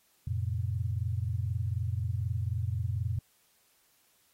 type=tone cluster; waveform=sine; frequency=89.6 / 113.6 / 132.2 Hz; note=F2 / A#2 / C3; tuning=+45 / -44 / +18 cents; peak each=-32 / -32 / -39 dBFS; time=0.27-3.19 s; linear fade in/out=5 ms; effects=white hiss -68 dBFS RMS until 4.33 s + AAC 48 kbps